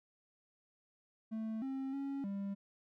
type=tone with pitch steps; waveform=triangle; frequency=220.9 / 267.4 / 276.1 / 198.5 Hz; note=A3 / C4 / C#4 / G3; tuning=+7 / +38 / -7 / +22 cents; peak=-35 dBFS; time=1.31-2.55 s; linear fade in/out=20 ms; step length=310 ms; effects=none